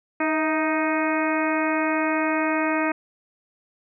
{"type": "harmonic tone with a mistuned harmonic", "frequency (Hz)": 311.7, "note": "D#4", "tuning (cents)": 3, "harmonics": [1, 2, 3, 4, 5, 6, 7, 8], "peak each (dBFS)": [-24, -27, -29, -30, -31, -32, -32, -33], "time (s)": [0.2, 2.92], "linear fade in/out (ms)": 5, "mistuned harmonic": 2, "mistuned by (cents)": 41, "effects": []}